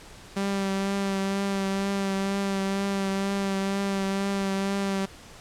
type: tone with vibrato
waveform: sawtooth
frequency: 196 Hz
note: G3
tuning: in tune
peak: -21 dBFS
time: 0.36-5.06 s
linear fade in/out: 10 ms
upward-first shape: triangle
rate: 2.1 Hz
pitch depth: 23 cents each way
effects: pink hiss -47 dBFS RMS until 5.4 s + low-pass 9000 Hz 12 dB/octave